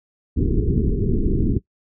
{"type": "low-pass noise", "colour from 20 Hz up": "pink", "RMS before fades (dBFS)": -19, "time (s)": [0.36, 1.59], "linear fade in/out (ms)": 20, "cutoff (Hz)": 430, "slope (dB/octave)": 96, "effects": ["noise-tail reverb RT60 0.1 s tail -19 dB re dry"]}